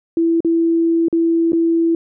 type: tone with dropouts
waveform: sine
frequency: 332.1 Hz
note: E4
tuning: 13 cents sharp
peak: -12 dBFS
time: 0.17-1.95 s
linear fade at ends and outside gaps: 2 ms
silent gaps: 0.405-0.447 / 1.084-1.127 / 1.521-1.531 s
effects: none